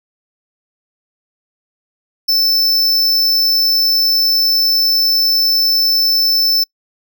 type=tone; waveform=square; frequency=5290 Hz; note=E8; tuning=5 cents sharp; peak=-11 dBFS; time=2.28-6.64 s; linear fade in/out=10 ms; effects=noise-tail reverb RT60 0.1 s tail -26 dB re dry